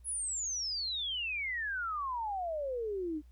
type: exponential sweep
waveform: sine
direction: down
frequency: 10650 to 291.9 Hz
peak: -33 dBFS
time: 0.04-3.22 s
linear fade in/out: 50 ms
effects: added 60 Hz sine -53 dBFS peak until 3.31 s + pink hiss -75 dBFS RMS until 3.31 s